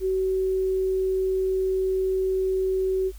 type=tone; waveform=sine; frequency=377.9 Hz; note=F#4; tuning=37 cents sharp; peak=-21 dBFS; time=0-3.12 s; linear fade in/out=50 ms; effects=added 50 Hz sine -38 dBFS peak until 3.18 s + white hiss -54 dBFS RMS until 3.18 s